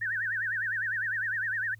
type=tone with vibrato; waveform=sine; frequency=1678 Hz; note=G#6; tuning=17 cents sharp; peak=-28 dBFS; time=0.01-1.75 s; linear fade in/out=10 ms; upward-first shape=sine; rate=9.9 Hz; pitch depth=200 cents each way; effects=added 109 Hz sine -50 dBFS peak until 1.79 s + white hiss -69 dBFS RMS until 1.79 s